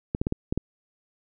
clicks, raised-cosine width 3 ms, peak -12 dBFS, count 6, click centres 0.149 / 0.215 / 0.269 / 0.324 / 0.525 / 0.576 s, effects none

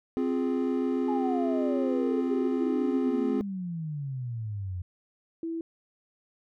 triangle chord, F minor, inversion second, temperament equal, 261.6 / 349.2 / 415.3 Hz, C4 / F4 / Ab4, 0 / 0 / 0 cents, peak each -25 / -30 / -30 dBFS, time 0.17-3.41 s, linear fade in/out 0 ms
sine exponential sweep, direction down, 850 to 87.31 Hz, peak -31 dBFS, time 1.08-4.82 s, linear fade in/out 5 ms
sine tone, 329.6 Hz, E4, in tune, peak -30 dBFS, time 5.43-5.61 s, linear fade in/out 2 ms
effects none

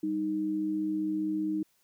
sine tone pair together, 196 / 311.1 Hz, G3 / D#4, 0 / 0 cents, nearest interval minor sixth, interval 800 cents, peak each -37 / -28 dBFS, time 0.03-1.63 s, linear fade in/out 5 ms, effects white hiss -70 dBFS RMS until 1.83 s

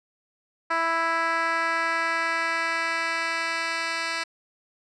10% pulse tone with band-pass filter sweep, 330.2 Hz, E4, 3 cents sharp, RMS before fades -26 dBFS, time 0.7-4.24 s, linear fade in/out 10 ms, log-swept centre 1300 to 3200 Hz, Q 1.2, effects resampled to 24000 Hz

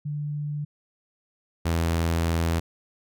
sine / sawtooth tone pair in turn, 147.5 / 83.12 Hz, D3 / E2, +8 / +15 cents, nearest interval minor seventh, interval 993 cents, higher first, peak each -27 / -18 dBFS, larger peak second, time 0.05-0.65 / 1.65-2.6 s, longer second, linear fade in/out 10 ms, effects none

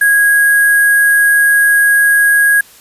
sine tone with sample-and-hold, 1651 Hz, G#6, 11 cents flat, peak -6 dBFS, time 0.01-2.61 s, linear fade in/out 5 ms, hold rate 11025 Hz, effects white hiss -41 dBFS RMS until 2.8 s + resampled to 32000 Hz

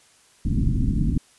pink low-pass noise, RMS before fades -21 dBFS, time 0.45-1.18 s, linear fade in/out 5 ms, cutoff 290 Hz, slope 48 dB/octave, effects white hiss -56 dBFS RMS until 1.38 s + resampled to 24000 Hz

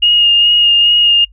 sine tone with vibrato, 2850 Hz, F7, 34 cents sharp, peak -6 dBFS, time 0.02-1.25 s, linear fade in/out 10 ms, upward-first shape sine, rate 2.4 Hz, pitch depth 17 cents each way, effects noise-tail reverb RT60 0.1 s tail -25 dB re dry + added 50 Hz sine -39 dBFS peak until 1.32 s

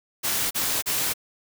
white noise bursts, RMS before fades -25 dBFS, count 3, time 0.23-1.138 s, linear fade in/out 20 ms, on 280 ms, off 34 ms, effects none

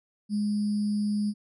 sine tone with sample-and-hold, 208 Hz, G#3, 3 cents sharp, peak -24 dBFS, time 0.29-1.34 s, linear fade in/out 50 ms, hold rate 4900 Hz, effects resampled to 24000 Hz

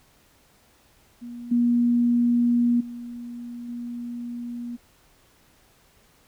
sine tone with level steps, 239.4 Hz, A#3, 46 cents sharp, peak -34 / -17 / -33 / -30 dBFS, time 1.21-4.77 s, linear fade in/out 20 ms, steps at 1.51 / 2.8 / 3.68 s, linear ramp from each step 10 ms, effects pink hiss -59 dBFS RMS until 6.27 s

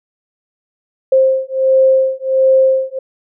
sine beating tone pair, 527 / 528.4 Hz, C5 / C5, +12 / +17 cents, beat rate 1.4 Hz, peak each -12 / -12 dBFS, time 1.12-2.99 s, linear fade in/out 5 ms, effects none

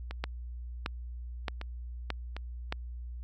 two click trains, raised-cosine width 0.3 ms, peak -23 / -16 dBFS, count 4 / 5, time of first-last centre 0.11-2.366 / 0.24-2.724 s, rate 1.33 / 1.61 Hz, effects added 60 Hz sine -38 dBFS peak until 3.23 s

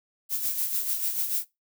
violet noise with tremolo, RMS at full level -26 dBFS, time 0.29-1.45 s, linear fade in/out 50 ms, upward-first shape sine, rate 6.8 Hz, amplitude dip 55%, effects noise-tail reverb RT60 0.2 s tail -20 dB re dry

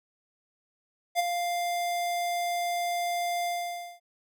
square tone with ADSR envelope, 698.5 Hz, F5, in tune, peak -21 dBFS, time 1.15-4 s, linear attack 44 ms, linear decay 18 ms, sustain -7 dB, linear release 540 ms, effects none

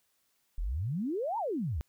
sine exponential two-way sweep, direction up then down, 36.23 to 955 to 60.8 Hz, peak -30 dBFS, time 0.58-1.81 s, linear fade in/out 0 ms, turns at 1.38 s, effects white hiss -74 dBFS RMS until 1.88 s

